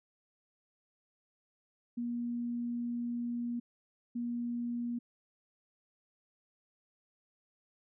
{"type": "tone bursts at uneven times", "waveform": "sine", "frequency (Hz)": 238.7, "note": "A#3", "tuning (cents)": 41, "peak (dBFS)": -33, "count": 2, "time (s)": [[1.97, 3.6], [4.15, 4.99]], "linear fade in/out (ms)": 10, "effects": []}